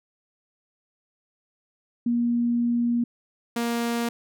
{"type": "tone pair in turn", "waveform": ["sine", "sawtooth"], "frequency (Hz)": [237.8, 234.9], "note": ["A#3", "A#3"], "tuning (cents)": [35, 13], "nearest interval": "unison", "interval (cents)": 22, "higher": "first", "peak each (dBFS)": -20, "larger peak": "neither", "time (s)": [[2.06, 3.04], [3.56, 4.09]], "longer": "first", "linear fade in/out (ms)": 5, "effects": []}